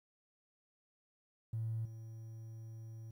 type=tone with level steps; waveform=triangle; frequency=112.5 Hz; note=A2; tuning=39 cents sharp; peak=-32 / -44 dBFS; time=1.53-3.11 s; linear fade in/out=5 ms; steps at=1.85 s; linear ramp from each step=5 ms; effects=tanh soft clip ceiling -33 dBFS + 12-bit